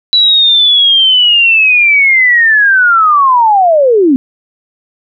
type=linear sweep; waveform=sine; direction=down; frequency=3957 to 248.2 Hz; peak=-4 dBFS; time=0.13-4.16 s; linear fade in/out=0 ms; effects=none